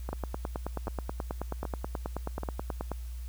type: two click trains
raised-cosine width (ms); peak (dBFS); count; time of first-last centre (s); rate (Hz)
1; -21 / -19; 4 / 27; 0.09-2.434 / 0.13-2.917; 1.28 / 9.33
effects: added 60 Hz sine -36 dBFS peak until 3.28 s + white hiss -57 dBFS RMS until 3.28 s